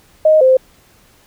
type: tone pair in turn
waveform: sine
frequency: 623 / 519.9 Hz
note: D#5 / C5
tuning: +2 / -11 cents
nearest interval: minor third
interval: 313 cents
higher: first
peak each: -6 dBFS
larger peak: neither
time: 0.25-0.41 / 0.41-0.57 s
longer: neither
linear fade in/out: 5 ms
effects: pink hiss -50 dBFS RMS until 1.26 s